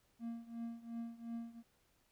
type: tone with tremolo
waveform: triangle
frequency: 231.9 Hz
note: A#3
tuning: 9 cents flat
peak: -37 dBFS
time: 0.19-1.63 s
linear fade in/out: 50 ms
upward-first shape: triangle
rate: 2.8 Hz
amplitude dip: 90%
effects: pink hiss -75 dBFS RMS until 2.11 s